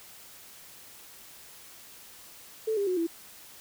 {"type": "tone with pitch steps", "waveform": "sine", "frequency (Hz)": [440, 401.2, 365.7, 333.5], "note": ["A4", "G4", "F#4", "E4"], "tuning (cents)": [0, 40, -20, 20], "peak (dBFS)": -25, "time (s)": [2.67, 3.07], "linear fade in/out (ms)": 10, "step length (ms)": 100, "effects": ["white hiss -50 dBFS RMS until 3.6 s"]}